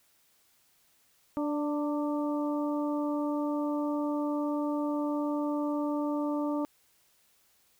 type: harmonic tone with a mistuned harmonic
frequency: 293.7 Hz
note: D4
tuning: in tune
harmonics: 1 / 2 / 3 / 4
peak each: -29 / -35 / -39 / -41 dBFS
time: 1.37-6.65 s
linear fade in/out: 0 ms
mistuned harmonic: 3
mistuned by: +36 cents
effects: white hiss -67 dBFS RMS until 7.79 s